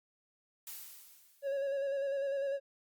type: noise with exponential decay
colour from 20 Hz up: blue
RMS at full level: -43 dBFS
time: 0.67-1.87 s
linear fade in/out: 2 ms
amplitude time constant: 260 ms
type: tone with vibrato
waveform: triangle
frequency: 553 Hz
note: C#5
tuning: 4 cents flat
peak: -30 dBFS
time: 1.42-2.6 s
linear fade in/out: 50 ms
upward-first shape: square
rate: 10 Hz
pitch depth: 27 cents each way
effects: Opus 48 kbps